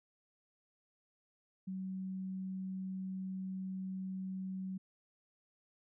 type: tone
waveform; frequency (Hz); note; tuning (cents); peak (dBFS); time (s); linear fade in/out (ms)
sine; 188.7; F#3; +34; -38; 1.67-4.78; 10
effects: none